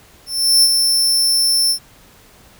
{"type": "tone with ADSR envelope", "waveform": "sawtooth", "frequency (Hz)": 5360, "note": "E8", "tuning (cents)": 28, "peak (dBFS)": -5, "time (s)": [0.26, 1.79], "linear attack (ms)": 370, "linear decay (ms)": 47, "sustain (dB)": -5, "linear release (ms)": 86, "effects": ["pink hiss -47 dBFS RMS until 2.59 s"]}